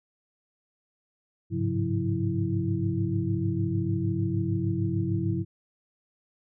sine tone cluster, 101 / 107.6 / 134.7 / 178.6 / 329.1 Hz, G#2 / A2 / C#3 / F3 / E4, -48 / -38 / -49 / +39 / -3 cents, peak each -29 / -33 / -31 / -31 / -31 dBFS, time 1.5-5.45 s, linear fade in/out 50 ms, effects none

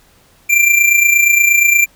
square tone with amplitude modulation, 2367 Hz, D7, 13 cents sharp, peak -6 dBFS, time 0.49-1.86 s, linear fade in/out 20 ms, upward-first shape sine, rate 28.5 Hz, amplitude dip 60%, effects pink hiss -50 dBFS RMS until 1.95 s

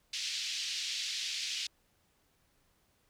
white band-pass noise, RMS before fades -37 dBFS, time 0.13-1.67 s, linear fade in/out 5 ms, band 2500 to 5400 Hz, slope 24 dB/octave, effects pink hiss -72 dBFS RMS until 3.09 s

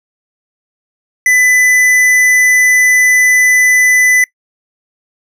sine tone with hard clipping, 2000 Hz, B6, 21 cents sharp, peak -8 dBFS, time 1.26-4.24 s, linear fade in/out 2 ms, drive 12 dB, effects noise-tail reverb RT60 0.1 s tail -21 dB re dry

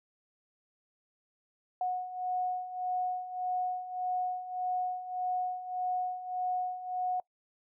sine beating tone pair, 730 / 731.7 Hz, F#5 / F#5, -24 / -20 cents, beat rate 1.7 Hz, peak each -37 / -32 dBFS, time 1.81-7.2 s, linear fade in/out 2 ms, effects noise-tail reverb RT60 0.1 s tail -23 dB re dry

